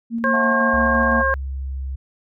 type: tone with tremolo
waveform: sine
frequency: 230.9 Hz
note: A#3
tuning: 16 cents flat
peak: -20 dBFS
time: 0.1-1.24 s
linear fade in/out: 50 ms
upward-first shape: square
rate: 5.9 Hz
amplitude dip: 25%
type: harmonic tone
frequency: 537 Hz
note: C5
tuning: 45 cents sharp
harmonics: 1 / 2 / 3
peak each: -22 / -21 / -19 dBFS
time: 0.24-1.34 s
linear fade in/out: 0 ms
type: chord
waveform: sine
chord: F# minor seventh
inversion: third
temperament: equal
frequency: 659.3 / 740 / 880 / 1108.7 Hz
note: E5 / F#5 / A5 / C#6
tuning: 0 / 0 / 0 / 0 cents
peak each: -28 / -30 / -31 / -30 dBFS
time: 0.33-1.22 s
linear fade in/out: 5 ms
type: tone with pitch glide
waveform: sine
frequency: 68 to 66.6 Hz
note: C#2 to C2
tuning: -33 to +31 cents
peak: -24 dBFS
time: 0.73-1.96 s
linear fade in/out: 10 ms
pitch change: -36 cents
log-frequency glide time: 0.96-1.84 s
effects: none